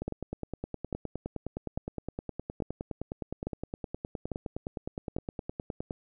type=two click trains; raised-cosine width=2 ms; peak=-21 / -19 dBFS; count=58 / 7; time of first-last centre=0.02-5.908 / 0.08-5.165 s; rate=9.68 / 1.18 Hz; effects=none